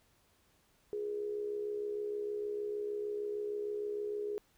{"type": "tone with amplitude modulation", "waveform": "sine", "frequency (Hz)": 415.3, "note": "G#4", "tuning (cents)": 0, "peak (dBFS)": -32, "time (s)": [0.93, 4.38], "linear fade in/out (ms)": 0, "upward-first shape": "sine", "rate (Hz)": 66.5, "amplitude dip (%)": 55, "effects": ["pink hiss -70 dBFS RMS until 4.57 s"]}